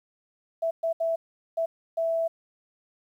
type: tone bursts at uneven times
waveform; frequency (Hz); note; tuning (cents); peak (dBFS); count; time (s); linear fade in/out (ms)
sine; 659.3; E5; 0; -23; 5; 0.62-0.71 / 0.83-0.93 / 1-1.16 / 1.57-1.66 / 1.97-2.28; 10
effects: 10-bit